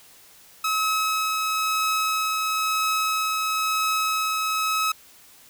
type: tone with tremolo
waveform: sawtooth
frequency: 1284 Hz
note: E6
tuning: 46 cents flat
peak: -17 dBFS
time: 0.64-4.92 s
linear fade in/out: 5 ms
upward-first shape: triangle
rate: 1 Hz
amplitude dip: 25%
effects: white hiss -51 dBFS RMS until 5.49 s